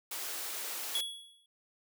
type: high-pass noise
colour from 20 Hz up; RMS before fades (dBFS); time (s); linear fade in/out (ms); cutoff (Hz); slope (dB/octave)
white; -39; 0.11-1.01; 5; 310; 24
type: tone with exponential decay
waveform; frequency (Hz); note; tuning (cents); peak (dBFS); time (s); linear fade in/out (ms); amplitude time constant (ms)
square; 3362; G#7; +20; -29; 0.95-1.46; 2; 110
effects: none